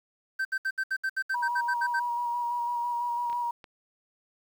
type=tone bursts; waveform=triangle; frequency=1553 Hz; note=G6; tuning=17 cents flat; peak=-24 dBFS; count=13; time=0.39-1.999 s; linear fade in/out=10 ms; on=61 ms; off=68 ms
type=tone with vibrato; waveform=sine; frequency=957 Hz; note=A#5; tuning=45 cents sharp; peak=-27 dBFS; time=1.34-3.51 s; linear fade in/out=5 ms; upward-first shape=square; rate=6 Hz; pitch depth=16 cents each way
type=clicks; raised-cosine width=0.3 ms; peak=-30 dBFS; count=3; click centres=3.299 / 3.329 / 3.642 s
effects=9-bit